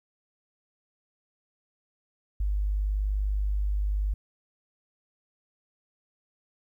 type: tone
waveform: sine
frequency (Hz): 50.4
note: G1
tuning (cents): +49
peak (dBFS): -24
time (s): 2.4-4.14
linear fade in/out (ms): 5
effects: 11-bit